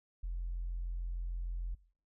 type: tone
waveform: sine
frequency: 43.3 Hz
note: F1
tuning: 14 cents flat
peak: -34 dBFS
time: 0.23-1.75 s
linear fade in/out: 10 ms
effects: noise-tail reverb RT60 0.5 s tail -21 dB re dry + tanh soft clip ceiling -31 dBFS